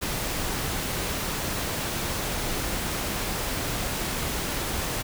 pink noise, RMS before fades -29 dBFS, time 0.01-5.03 s, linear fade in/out 20 ms, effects none

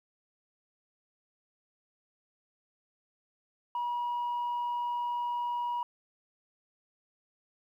sine tone, 963 Hz, B5, 44 cents flat, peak -28 dBFS, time 3.75-5.83 s, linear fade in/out 2 ms, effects tanh soft clip ceiling -28 dBFS + 11-bit

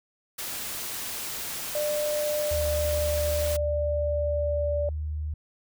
white noise, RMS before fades -34 dBFS, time 0.38-3.57 s, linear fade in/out 10 ms
sine tone with pitch glide, 597 to 583 Hz, D5 to D5, +28 to -13 cents, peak -25 dBFS, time 1.75-4.89 s, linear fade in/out 2 ms, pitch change -41 cents, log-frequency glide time 2.54-4.7 s
sine tone, 76 Hz, D#2, 40 cents flat, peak -28 dBFS, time 2.51-5.34 s, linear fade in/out 5 ms
effects none

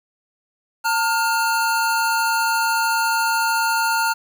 square tone pair together, 900 / 1412.3 Hz, A5 / F6, +39 / +19 cents, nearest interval minor sixth, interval 780 cents, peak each -21 dBFS, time 0.84-4.14 s, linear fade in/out 20 ms, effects 8-bit

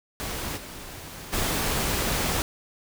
pink noise with level steps, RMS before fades -32 / -40 / -26 dBFS, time 0.2-2.42 s, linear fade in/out 0 ms, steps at 0.56 / 1.32 s, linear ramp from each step 20 ms, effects none

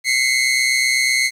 sawtooth tone pair together, 2050 / 2178 Hz, C7 / C#7, -36 / -31 cents, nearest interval minor second, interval 105 cents, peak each -14 dBFS, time 0.04-1.31 s, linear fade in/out 50 ms, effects low-pass 10000 Hz 12 dB/octave + 8-bit

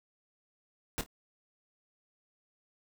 pink noise with echo, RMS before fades -33 dBFS, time 0.98-1.01 s, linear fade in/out 0 ms, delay 26 ms, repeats 2, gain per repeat -13 dB, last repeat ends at 1.062 s, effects none

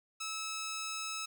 10% pulse tone, 1300 Hz, E6, 24 cents flat, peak -29 dBFS, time 0.2-1.26 s, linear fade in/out 10 ms, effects none

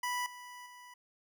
25% pulse tone with level steps, 985 Hz, B5, 5 cents flat, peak -29 / -43 / -47 dBFS, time 0.03-0.94 s, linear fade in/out 5 ms, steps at 0.26 / 0.66 s, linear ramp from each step 2 ms, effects none

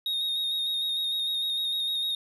triangle tone with vibrato, 3729 Hz, A#7, in tune, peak -25 dBFS, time 0.06-2.15 s, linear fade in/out 2 ms, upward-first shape square, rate 6.6 Hz, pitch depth 21 cents each way, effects none

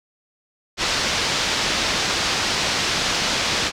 white low-pass noise, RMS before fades -22 dBFS, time 0.77-3.72 s, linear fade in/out 50 ms, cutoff 5600 Hz, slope 24 dB/octave, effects none

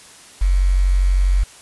sine tone with quantisation, 46.25 Hz, F#1, in tune, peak -12 dBFS, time 0.41-1.44 s, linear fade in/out 10 ms, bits 6, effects white hiss -43 dBFS RMS until 1.61 s + resampled to 24000 Hz

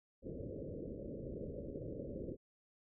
white low-pass noise, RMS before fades -45 dBFS, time 0.22-2.37 s, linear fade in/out 50 ms, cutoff 570 Hz, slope 96 dB/octave, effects none

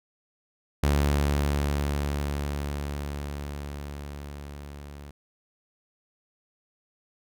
sawtooth tone with level ramp, 71.9 Hz, D2, 36 cents flat, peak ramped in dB -16 to -37 dBFS, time 0.83-5.11 s, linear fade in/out 5 ms, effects none

